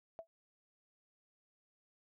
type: tone with exponential decay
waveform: sine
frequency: 659.3 Hz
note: E5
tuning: in tune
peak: -39 dBFS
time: 0.19-0.27 s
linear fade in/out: 0 ms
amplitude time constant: 16 ms
effects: none